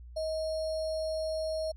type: tone with sample-and-hold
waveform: sine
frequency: 633 Hz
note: D#5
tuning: 30 cents sharp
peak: -30 dBFS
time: 0.16-1.72 s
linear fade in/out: 10 ms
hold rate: 4900 Hz
effects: added 60 Hz sine -45 dBFS peak until 1.76 s + low-pass 9000 Hz 12 dB/octave